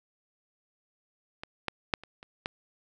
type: clicks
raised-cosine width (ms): 0.3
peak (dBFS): -22 / -13 / -8 / -30 / -30 / -15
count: 6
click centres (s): 1.435 / 1.683 / 1.938 / 2.036 / 2.229 / 2.459
effects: none